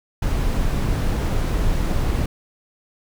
brown noise, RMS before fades -20 dBFS, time 0.22-2.26 s, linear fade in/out 5 ms, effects none

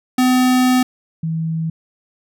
square / sine tone pair in turn, 253.5 / 161.93 Hz, B3 / E3, +45 / -31 cents, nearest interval minor sixth, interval 776 cents, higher first, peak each -12 / -18 dBFS, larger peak first, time 0.18-0.83 / 1.23-1.7 s, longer first, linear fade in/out 5 ms, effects none

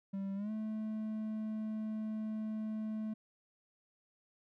triangle tone with pitch glide, 195.5 to 216.9 Hz, G3 to A3, -4 to -25 cents, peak -34 dBFS, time 0.13-3.14 s, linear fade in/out 10 ms, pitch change +179 cents, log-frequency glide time 0.35-0.51 s, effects none

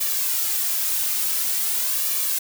blue noise with flanger, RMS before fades -23 dBFS, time 0-2.39 s, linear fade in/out 10 ms, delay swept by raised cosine 1.7 to 3.3 ms, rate 0.47 Hz, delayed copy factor +0.65, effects none

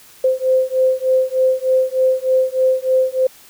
sine beating tone pair, 517 / 520.3 Hz, C5 / C5, -21 / -10 cents, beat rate 3.3 Hz, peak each -16 dBFS, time 0.24-3.27 s, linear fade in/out 5 ms, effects white hiss -45 dBFS RMS until 3.49 s

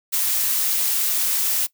blue noise, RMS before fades -21 dBFS, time 0.12-1.67 s, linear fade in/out 20 ms, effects noise-tail reverb RT60 0.1 s tail -19 dB re dry

